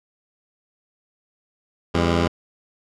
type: tone pair together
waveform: 10% pulse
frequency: 84.85 / 201.8 Hz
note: F2 / G#3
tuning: -49 / -49 cents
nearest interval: octave + minor third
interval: 1500 cents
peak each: -10 / -16 dBFS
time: 1.94-2.28 s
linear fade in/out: 10 ms
effects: low-pass 5000 Hz 12 dB/octave